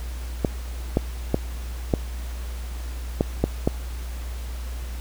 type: clicks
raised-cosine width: 2 ms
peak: -5 dBFS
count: 7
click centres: 0.448 / 0.971 / 1.344 / 1.938 / 3.209 / 3.44 / 3.675 s
effects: added 60 Hz sine -29 dBFS peak until 5 s + pink hiss -43 dBFS RMS until 5 s